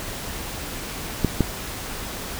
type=clicks; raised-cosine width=3 ms; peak=-4 dBFS; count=2; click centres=1.247 / 1.407 s; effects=pink hiss -32 dBFS RMS until 2.39 s